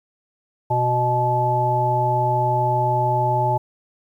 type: harmonic tone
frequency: 123.47 Hz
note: B2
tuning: in tune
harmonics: 1 / 3 / 5 / 7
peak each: -22 / -28 / -25 / -19 dBFS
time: 0.7-3.58 s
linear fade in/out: 10 ms
effects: 9-bit

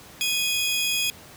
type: tone pair together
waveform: sawtooth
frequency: 2489 / 3334 Hz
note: D#7 / G#7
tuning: 0 / +6 cents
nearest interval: perfect fourth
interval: 506 cents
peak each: -22 dBFS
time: 0.21-1.1 s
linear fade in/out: 0 ms
effects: pink hiss -46 dBFS RMS until 1.36 s + high-pass 60 Hz 12 dB/octave

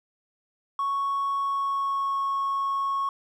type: tone with pitch glide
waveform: triangle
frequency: 1108.7 to 1099.8 Hz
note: C#6 to C#6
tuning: 0 to -14 cents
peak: -21 dBFS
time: 0.79-3.09 s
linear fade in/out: 2 ms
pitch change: -14 cents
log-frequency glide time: 1.39-2.19 s
effects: tanh soft clip ceiling -20 dBFS

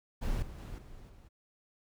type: noise with level steps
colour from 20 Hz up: brown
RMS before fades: -33 / -45 / -42 / -50 / -54 dBFS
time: 0.21-1.29 s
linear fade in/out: 20 ms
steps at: 0.42 / 0.58 / 0.78 / 1.09 s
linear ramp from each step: 5 ms
effects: none

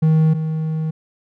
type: tone pair in turn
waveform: triangle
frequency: 158 / 158 Hz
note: D#3 / D#3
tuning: +27 / +27 cents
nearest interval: unison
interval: 0 cents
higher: neither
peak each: -9 / -17 dBFS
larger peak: first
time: 0.02-0.34 / 0.34-0.91 s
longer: second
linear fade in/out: 10 ms
effects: none

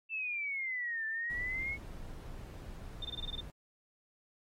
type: exponential two-way sweep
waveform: sine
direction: down then up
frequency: 2674 to 1760 to 2211 Hz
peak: -34 dBFS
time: 0.09-1.78 s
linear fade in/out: 50 ms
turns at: 1.06 s
type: noise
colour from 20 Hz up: brown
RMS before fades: -45 dBFS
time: 1.3-3.5 s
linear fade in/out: 0 ms
type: tone bursts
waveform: sine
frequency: 3600 Hz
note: A7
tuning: 39 cents sharp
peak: -37 dBFS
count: 8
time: 3.02-3.407 s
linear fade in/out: 5 ms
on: 30 ms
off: 21 ms
effects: AAC 48 kbps

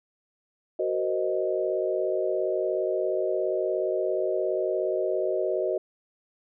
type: chord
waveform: sine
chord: C half-diminished seventh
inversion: second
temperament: equal with one note detuned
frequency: 373.9 / 466.2 / 523.3 / 622.3 Hz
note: Gb4 / Bb4 / C5 / Eb5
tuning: +18 / 0 / 0 / 0 cents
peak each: -28 / -32 / -31 / -28 dBFS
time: 0.79-5.78 s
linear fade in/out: 5 ms
effects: none

